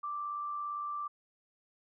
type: tone with amplitude modulation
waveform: sine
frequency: 1174.7 Hz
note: D6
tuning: in tune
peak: -33 dBFS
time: 0.03-1.08 s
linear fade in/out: 10 ms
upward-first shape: sine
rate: 97.6 Hz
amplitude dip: 35%
effects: none